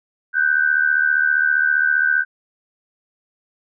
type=tone pair together; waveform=sine; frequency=1492.9 / 1568 Hz; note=F#6 / G6; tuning=+15 / 0 cents; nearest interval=minor second; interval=85 cents; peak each=-17 dBFS; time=0.33-2.25 s; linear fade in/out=50 ms; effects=none